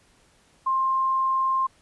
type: tone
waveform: sine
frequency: 1057 Hz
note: C6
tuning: 17 cents sharp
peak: -20 dBFS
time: 0.66-1.67 s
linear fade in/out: 10 ms
effects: pink hiss -60 dBFS RMS until 1.81 s + resampled to 24000 Hz